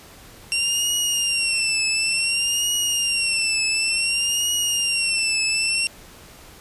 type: tone with vibrato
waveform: 20% pulse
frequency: 2750 Hz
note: F7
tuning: 27 cents flat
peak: -14 dBFS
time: 0.52-5.87 s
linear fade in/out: 0 ms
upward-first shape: triangle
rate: 0.56 Hz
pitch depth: 94 cents each way
effects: pink hiss -45 dBFS RMS until 6.6 s + resampled to 32000 Hz